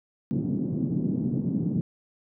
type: band-pass noise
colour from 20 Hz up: white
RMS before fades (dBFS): -27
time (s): 0.31-1.81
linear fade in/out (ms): 0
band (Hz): 140 to 250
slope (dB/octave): 24
effects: none